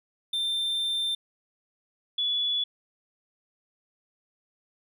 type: tone pair in turn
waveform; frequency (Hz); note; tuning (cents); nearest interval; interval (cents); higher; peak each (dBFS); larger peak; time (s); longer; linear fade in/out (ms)
triangle / sine; 3578 / 3423; A7 / A7; +28 / -48; minor second; 76; first; -24; neither; 0.33-1.15 / 2.18-2.64; first; 5
effects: none